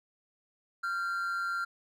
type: tone pair together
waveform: triangle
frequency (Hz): 1383.7 / 1568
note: F6 / G6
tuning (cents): -16 / 0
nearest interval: major second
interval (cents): 216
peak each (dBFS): -29 / -38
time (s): 0.83-1.65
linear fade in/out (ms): 10
effects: none